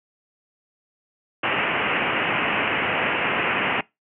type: low-pass noise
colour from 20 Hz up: white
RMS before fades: -23 dBFS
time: 1.43-3.81 s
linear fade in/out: 5 ms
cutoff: 2900 Hz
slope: 96 dB/octave
effects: noise-tail reverb RT60 0.2 s tail -22 dB re dry + high-pass 150 Hz 12 dB/octave